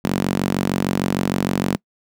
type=tone with high-pass filter; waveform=sawtooth; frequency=46.53 Hz; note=F#1; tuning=10 cents sharp; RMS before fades=-21 dBFS; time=0.04-1.77 s; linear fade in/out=0 ms; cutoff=200 Hz; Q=2.2; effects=noise-tail reverb RT60 0.1 s tail -26 dB re dry